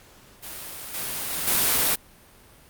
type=noise with level steps; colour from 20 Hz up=white; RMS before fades=-37 / -30 / -28 / -21 dBFS; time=0.42-1.96 s; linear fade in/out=20 ms; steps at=0.94 / 1.3 / 1.47 s; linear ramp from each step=5 ms; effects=pink hiss -52 dBFS RMS until 2.69 s + Opus 48 kbps